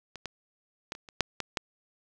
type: clicks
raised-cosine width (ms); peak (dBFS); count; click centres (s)
0.2; -24 / -18 / -17 / -26 / -29 / -6 / -14 / -11; 8; 0.157 / 0.257 / 0.921 / 0.951 / 1.088 / 1.207 / 1.403 / 1.572
effects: none